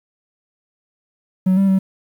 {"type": "tone with pitch steps", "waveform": "triangle", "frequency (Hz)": [186.6, 195.1, 191.1], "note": ["F#3", "G3", "G3"], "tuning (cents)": [15, -8, -44], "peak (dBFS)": -9, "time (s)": [1.46, 1.79], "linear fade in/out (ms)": 10, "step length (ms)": 110, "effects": ["tanh soft clip ceiling -5 dBFS", "8-bit"]}